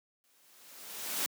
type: noise with exponential growth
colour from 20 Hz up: white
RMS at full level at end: -31 dBFS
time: 0.24-1.26 s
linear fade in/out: 0 ms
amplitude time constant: 220 ms
effects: high-pass 200 Hz 12 dB/octave